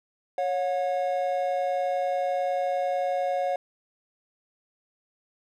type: tone pair together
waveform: triangle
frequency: 553 / 721.8 Hz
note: C#5 / F#5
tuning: -4 / -43 cents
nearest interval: perfect fourth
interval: 461 cents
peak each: -25 dBFS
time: 0.38-3.56 s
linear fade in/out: 2 ms
effects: none